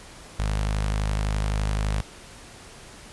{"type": "tone with notch filter", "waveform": "sawtooth", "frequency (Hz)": 51.8, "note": "G#1", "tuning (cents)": -4, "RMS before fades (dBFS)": -25, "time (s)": [0.39, 2.01], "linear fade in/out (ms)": 5, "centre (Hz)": 330, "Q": 1, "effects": ["pink hiss -45 dBFS RMS until 3.12 s", "resampled to 24000 Hz"]}